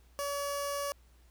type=tone with notch filter; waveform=15% pulse; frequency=568 Hz; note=C#5; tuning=42 cents sharp; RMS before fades=-35 dBFS; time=0.19-0.92 s; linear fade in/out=0 ms; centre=2000 Hz; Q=1.1; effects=added 60 Hz sine -58 dBFS peak until 1.3 s + pink hiss -68 dBFS RMS until 1.3 s